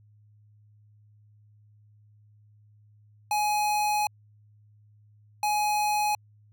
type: tone pair in turn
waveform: square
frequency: 839 / 839 Hz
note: G#5 / G#5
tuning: +17 / +17 cents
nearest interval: unison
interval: 0 cents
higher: neither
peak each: -24 dBFS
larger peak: neither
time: 3.31-4.07 / 5.43-6.15 s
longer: first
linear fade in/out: 2 ms
effects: added 105 Hz sine -55 dBFS peak until 6.52 s